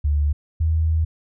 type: tone pair in turn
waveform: sine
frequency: 73.3 / 80 Hz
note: D2 / D#2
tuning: -3 / +49 cents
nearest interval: major second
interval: 152 cents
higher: second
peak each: -16 dBFS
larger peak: neither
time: 0.04-0.33 / 0.6-1.05 s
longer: second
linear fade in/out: 10 ms
effects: none